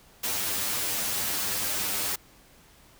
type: noise with comb filter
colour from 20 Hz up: white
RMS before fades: -29 dBFS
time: 0.23-2.16 s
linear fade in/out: 10 ms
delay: 10 ms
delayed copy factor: +0.75
effects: pink hiss -56 dBFS RMS until 2.99 s